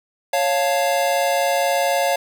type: chord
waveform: square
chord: Db augmented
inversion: none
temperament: equal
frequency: 554.4 / 698.5 / 880 Hz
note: Db5 / F5 / A5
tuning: 0 / 0 / 0 cents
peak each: -21 / -21 / -26 dBFS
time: 0.33-2.16 s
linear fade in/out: 5 ms
effects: none